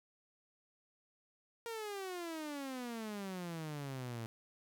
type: exponential sweep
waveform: sawtooth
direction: down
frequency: 469.8 to 111.5 Hz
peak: -37 dBFS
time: 1.66-4.26 s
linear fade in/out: 0 ms
effects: none